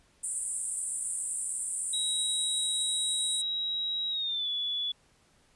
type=band-pass noise; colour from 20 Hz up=white; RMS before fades=-34 dBFS; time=0.23-3.42 s; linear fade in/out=10 ms; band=8000 to 9600 Hz; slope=96 dB/octave
type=tone with pitch glide; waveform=sine; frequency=3845 to 3426 Hz; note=B7 to A7; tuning=-47 to -47 cents; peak=-29 dBFS; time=1.93-4.92 s; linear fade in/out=5 ms; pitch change=-200 cents; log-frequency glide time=4.1-4.49 s
effects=pink hiss -65 dBFS RMS until 5.55 s + resampled to 24000 Hz